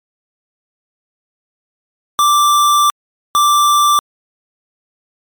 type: tone bursts at uneven times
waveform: square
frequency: 1175 Hz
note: D6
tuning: 1 cent sharp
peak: -9 dBFS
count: 2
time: 2.19-2.9 / 3.35-3.99 s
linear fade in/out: 0 ms
effects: MP3 96 kbps